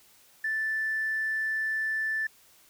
triangle tone with tanh clipping, 1760 Hz, A6, in tune, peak -26 dBFS, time 0.44-2.27 s, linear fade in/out 5 ms, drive 1 dB, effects white hiss -59 dBFS RMS until 2.69 s

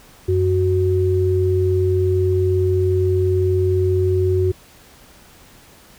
sine tone pair together, 92.6 / 370.2 Hz, F#2 / F#4, +2 / +1 cents, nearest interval 2 octaves, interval 2399 cents, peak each -17 / -17 dBFS, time 0.28-4.52 s, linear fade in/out 10 ms, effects pink hiss -47 dBFS RMS until 5.98 s

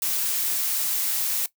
blue noise, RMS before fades -25 dBFS, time 0.02-1.46 s, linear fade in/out 2 ms, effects noise-tail reverb RT60 0.1 s tail -17 dB re dry

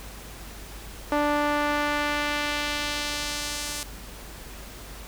sawtooth tone with band-pass filter sweep, 293.7 Hz, D4, in tune, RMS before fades -27 dBFS, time 1.12-3.83 s, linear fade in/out 0 ms, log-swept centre 840 to 8000 Hz, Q 0.86, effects added 50 Hz sine -42 dBFS peak until 5.07 s + pink hiss -43 dBFS RMS until 5.07 s

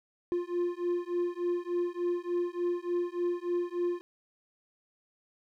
triangle beating tone pair, 349.2 / 352.6 Hz, F4 / F4, 0 / +17 cents, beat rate 3.4 Hz, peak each -30 dBFS, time 0.32-4.01 s, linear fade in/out 0 ms, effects none

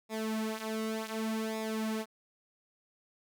sawtooth tone with flanger, 220 Hz, A3, in tune, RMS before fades -35 dBFS, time 0.09-2.06 s, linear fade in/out 50 ms, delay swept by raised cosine 0.66 to 5.76 ms, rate 0.67 Hz, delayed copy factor -0.75, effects none

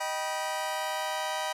sawtooth chord, Eb augmented, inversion none, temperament just, 622.3 / 777.8 / 972.3 Hz, Eb5 / G5 / B5, 0 / -14 / -27 cents, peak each -31 / -31 / -30 dBFS, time 0-1.53 s, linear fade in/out 10 ms, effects low-pass 12000 Hz 12 dB/octave

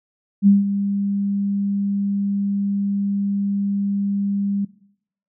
sine tone with ADSR envelope, 200 Hz, G3, 35 cents sharp, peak -8 dBFS, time 0.42-4.65 s, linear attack 48 ms, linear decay 170 ms, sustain -11 dB, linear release 6 ms, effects noise-tail reverb RT60 0.7 s tail -19 dB re dry

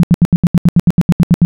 sine tone bursts, 172.3 Hz, F3, 23 cents flat, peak -3 dBFS, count 14, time 0-1.45 s, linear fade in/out 0 ms, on 33 ms, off 76 ms, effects none

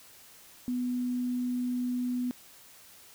sine tone, 247.7 Hz, B3, 5 cents sharp, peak -28 dBFS, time 0.68-2.31 s, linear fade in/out 0 ms, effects white hiss -54 dBFS RMS until 3.14 s

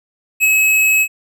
square tone with ADSR envelope, 2569 Hz, E7, 45 cents flat, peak -9 dBFS, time 0.4-1.08 s, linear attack 36 ms, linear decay 19 ms, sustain -2 dB, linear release 63 ms, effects none

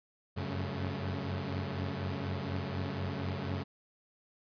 sawtooth tone cluster, 91.4 / 95.5 / 138.6 / 217.2 Hz, F#2 / G2 / C#3 / A3, -21 / -45 / 0 / -22 cents, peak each -35 / -35 / -35 / -39 dBFS, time 0.36-3.64 s, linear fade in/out 20 ms, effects resampled to 11025 Hz

